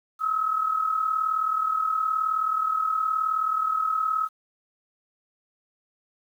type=tone pair together; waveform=sine; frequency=1279.5 / 1318.5 Hz; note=D#6 / E6; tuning=+48 / 0 cents; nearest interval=minor second; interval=52 cents; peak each=-23 / -29 dBFS; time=0.19-4.29 s; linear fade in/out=50 ms; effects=9-bit